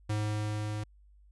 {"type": "tone with level ramp", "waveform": "square", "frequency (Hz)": 106, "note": "G#2", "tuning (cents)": 36, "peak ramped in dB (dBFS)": [-29, -34], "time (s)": [0.09, 0.84], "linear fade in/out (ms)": 10, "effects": ["added 50 Hz sine -56 dBFS peak until 1.31 s", "resampled to 24000 Hz"]}